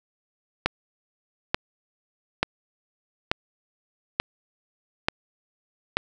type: click train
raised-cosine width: 0.3 ms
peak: -4 dBFS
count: 7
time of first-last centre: 0.66-5.97 s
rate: 1.13 Hz
effects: none